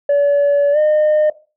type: tone with pitch glide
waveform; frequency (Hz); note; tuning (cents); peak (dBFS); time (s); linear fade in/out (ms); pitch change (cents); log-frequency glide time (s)
sine; 572 to 609.5; D5 to D#5; -46 to -36; -8; 0.09-1.3; 5; +110; 0.72-0.78
effects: noise-tail reverb RT60 0.3 s tail -17 dB re dry + tanh soft clip ceiling -9 dBFS